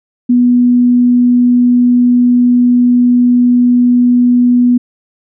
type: tone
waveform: sine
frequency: 244.9 Hz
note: B3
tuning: 14 cents flat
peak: -5 dBFS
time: 0.29-4.78 s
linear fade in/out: 10 ms
effects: none